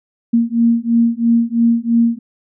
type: beating tone pair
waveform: sine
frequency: 231.2 / 234.2 Hz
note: A#3 / A#3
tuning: -14 / +8 cents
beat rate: 3 Hz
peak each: -14 dBFS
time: 0.33-2.19 s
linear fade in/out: 10 ms
effects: none